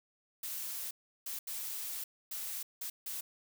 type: noise bursts at uneven times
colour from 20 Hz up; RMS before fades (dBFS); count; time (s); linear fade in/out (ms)
blue; -40; 6; 0.43-0.91 / 1.26-1.39 / 1.47-2.04 / 2.31-2.63 / 2.81-2.9 / 3.06-3.21; 5
effects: none